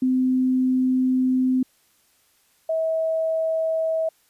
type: tone pair in turn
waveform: sine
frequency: 257 / 645 Hz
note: C4 / E5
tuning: -31 / -38 cents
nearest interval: octave + major third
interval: 1593 cents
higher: second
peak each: -17 / -20 dBFS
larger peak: first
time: 0.02-1.63 / 2.69-4.09 s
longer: first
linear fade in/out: 5 ms
effects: white hiss -62 dBFS RMS until 4.29 s + resampled to 32000 Hz